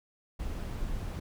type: noise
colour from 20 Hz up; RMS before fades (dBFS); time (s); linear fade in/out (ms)
brown; -35; 0.39-1.2; 10
effects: none